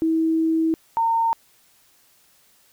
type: tone pair in turn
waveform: sine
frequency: 323 / 913.6 Hz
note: E4 / A#5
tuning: -35 / -35 cents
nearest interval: octave + tritone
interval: 1800 cents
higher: second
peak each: -17 dBFS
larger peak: neither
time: 0.02-0.74 / 0.97-1.33 s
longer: first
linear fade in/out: 0 ms
effects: white hiss -58 dBFS RMS until 2.72 s